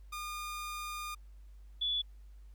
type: tone pair in turn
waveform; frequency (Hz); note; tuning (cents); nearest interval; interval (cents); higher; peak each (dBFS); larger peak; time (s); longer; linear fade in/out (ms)
sawtooth / sine; 1215 / 3437; D#6 / A7; -42 / -41; octave + tritone; 1801; second; -35 / -30; second; 0.12-1.15 / 1.81-2.02; first; 10
effects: added 50 Hz sine -50 dBFS peak until 2.54 s + pink hiss -74 dBFS RMS until 2.54 s